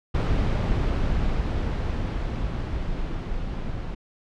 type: noise with level ramp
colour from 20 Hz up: brown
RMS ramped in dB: -21 to -31 dBFS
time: 0.14-3.95 s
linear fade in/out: 10 ms
effects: low-pass 4000 Hz 12 dB/octave